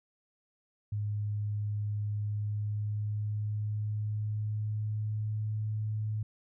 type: tone with pitch glide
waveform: sine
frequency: 104.3 to 107.48 Hz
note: G#2 to A2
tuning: +8 to -40 cents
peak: -30 dBFS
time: 0.92-6.23 s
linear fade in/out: 5 ms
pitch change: +52 cents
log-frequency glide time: 2.14-5.62 s
effects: none